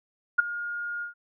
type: tone with ADSR envelope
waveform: sine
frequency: 1423 Hz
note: F6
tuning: 32 cents sharp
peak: -13 dBFS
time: 0.38-1.14 s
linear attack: 13 ms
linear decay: 13 ms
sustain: -17 dB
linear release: 120 ms
effects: none